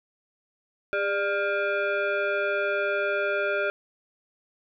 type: tone with frequency modulation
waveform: sine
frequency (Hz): 403.9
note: G#4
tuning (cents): -48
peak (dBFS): -23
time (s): 0.93-3.7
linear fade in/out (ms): 0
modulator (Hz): 999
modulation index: 1.6
effects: none